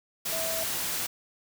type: tone in noise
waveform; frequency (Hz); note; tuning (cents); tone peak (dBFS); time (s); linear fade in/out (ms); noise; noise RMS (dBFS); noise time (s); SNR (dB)
sine; 653; E5; -17; -33; 0.32-0.64; 10; white; -31; 0.25-1.07; -5
effects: none